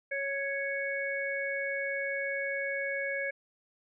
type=harmonic tone; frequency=554.4 Hz; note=C#5; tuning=in tune; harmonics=1 / 3 / 4; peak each=-35 / -35 / -35 dBFS; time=0.11-3.31 s; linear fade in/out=10 ms; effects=none